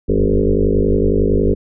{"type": "tone with frequency modulation", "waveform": "sine", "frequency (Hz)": 225.5, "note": "A3", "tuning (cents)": 43, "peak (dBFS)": -11, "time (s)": [0.08, 1.55], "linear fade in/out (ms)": 20, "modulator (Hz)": 50.9, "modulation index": 4.8, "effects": []}